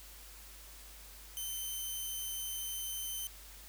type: tone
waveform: 5% pulse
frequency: 3076 Hz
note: G7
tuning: 33 cents flat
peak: -29 dBFS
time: 1.37-3.27 s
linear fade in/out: 0 ms
effects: added 50 Hz sine -54 dBFS peak until 3.68 s + white hiss -54 dBFS RMS until 3.68 s